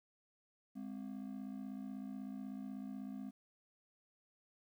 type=ring-modulated tone; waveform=triangle; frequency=232 Hz; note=A#3; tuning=8 cents flat; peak=-38 dBFS; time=0.75-3.31 s; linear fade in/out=20 ms; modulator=28.1 Hz; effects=12-bit